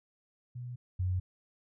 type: tone pair in turn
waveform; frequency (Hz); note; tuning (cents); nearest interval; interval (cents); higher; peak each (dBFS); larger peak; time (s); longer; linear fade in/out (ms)
sine; 123 / 91.68; B2 / F#2; -7 / -15; perfect fourth; 508; first; -38 / -28; second; 0.55-0.76 / 0.99-1.2; neither; 10
effects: none